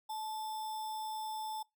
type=tone with sample-and-hold; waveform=sine; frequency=869 Hz; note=A5; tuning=22 cents flat; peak=-37 dBFS; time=0.09-1.63 s; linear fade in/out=10 ms; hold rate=4410 Hz; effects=noise-tail reverb RT60 0.2 s tail -23 dB re dry

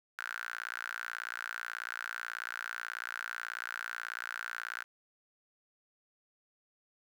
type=tone with high-pass filter; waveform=sawtooth; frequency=58.27 Hz; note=A#1; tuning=in tune; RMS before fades=-41 dBFS; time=0.18-4.84 s; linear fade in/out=10 ms; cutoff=1500 Hz; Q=8.1; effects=11-bit

